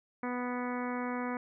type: harmonic tone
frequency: 246.9 Hz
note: B3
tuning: in tune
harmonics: 1 / 2 / 3 / 4 / 5 / 6 / 7 / 8 / 9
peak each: -35 / -40 / -43 / -41 / -44 / -46 / -48 / -48 / -48 dBFS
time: 0.23-1.37 s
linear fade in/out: 2 ms
effects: none

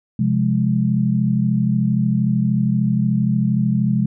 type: chord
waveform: sine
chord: F minor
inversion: second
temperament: equal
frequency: 130.81 / 174.61 / 207.7 Hz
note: C3 / F3 / Ab3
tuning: 0 / 0 / 0 cents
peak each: -19 / -21 / -18 dBFS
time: 0.19-4.06 s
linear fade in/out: 5 ms
effects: none

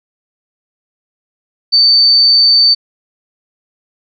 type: tone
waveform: sine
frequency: 4561 Hz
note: C#8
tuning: 49 cents sharp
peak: -5 dBFS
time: 1.72-2.75 s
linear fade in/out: 20 ms
effects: none

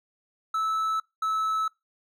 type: tone pair in turn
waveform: triangle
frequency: 1308 / 1302.6 Hz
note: E6 / E6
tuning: -14 / -21 cents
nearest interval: unison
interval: 7 cents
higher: first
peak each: -22 dBFS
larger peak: neither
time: 0.54-1 / 1.22-1.68 s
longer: neither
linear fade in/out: 5 ms
effects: noise-tail reverb RT60 0.2 s tail -23 dB re dry

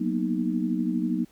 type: chord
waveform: sine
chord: B major seventh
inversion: second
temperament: equal with one note detuned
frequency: 185 / 233.1 / 245.5 / 311.1 Hz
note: F#3 / A#3 / B3 / D#4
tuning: 0 / 0 / -10 / 0 cents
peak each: -29 dBFS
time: 0-1.25 s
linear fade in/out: 10 ms
effects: pink hiss -60 dBFS RMS until 1.31 s

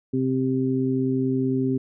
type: harmonic tone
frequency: 130.81 Hz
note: C3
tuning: in tune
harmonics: 1 / 2 / 3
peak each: -27 / -22 / -27 dBFS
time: 0.13-1.78 s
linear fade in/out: 10 ms
effects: none

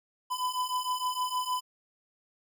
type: beating tone pair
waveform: square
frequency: 1001 / 1007.5 Hz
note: B5 / B5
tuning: +23 / +34 cents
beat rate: 6.5 Hz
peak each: -34 / -32 dBFS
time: 0.3-1.61 s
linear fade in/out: 20 ms
effects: none

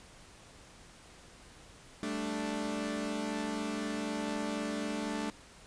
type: chord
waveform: sawtooth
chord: G suspended second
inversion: none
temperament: equal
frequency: 196 / 220 / 293.7 Hz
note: G3 / A3 / D4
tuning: 0 / 0 / 0 cents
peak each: -38 / -33 / -33 dBFS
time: 2.03-5.3 s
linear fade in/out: 0 ms
effects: pink hiss -55 dBFS RMS until 5.66 s + resampled to 22050 Hz

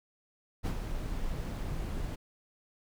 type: noise with ADSR envelope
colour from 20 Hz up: brown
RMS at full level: -29 dBFS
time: 0.63-2.16 s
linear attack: 33 ms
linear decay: 71 ms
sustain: -6 dB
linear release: 15 ms
effects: none

